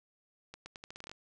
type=accelerating click train; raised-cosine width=0.2 ms; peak=-28 dBFS; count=11; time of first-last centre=0.54-1.115 s; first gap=120 ms; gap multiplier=0.82; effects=resampled to 24000 Hz + 9-bit